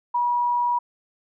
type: tone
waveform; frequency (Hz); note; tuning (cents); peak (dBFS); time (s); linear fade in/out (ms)
sine; 966; B5; -39; -19; 0.14-0.79; 10
effects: none